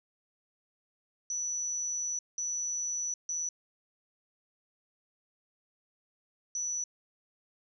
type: tone bursts at uneven times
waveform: sine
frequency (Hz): 5930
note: F#8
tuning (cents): +3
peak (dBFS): -31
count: 4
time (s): 1.3-2.19 / 2.38-3.14 / 3.29-3.49 / 6.55-6.84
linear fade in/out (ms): 2
effects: none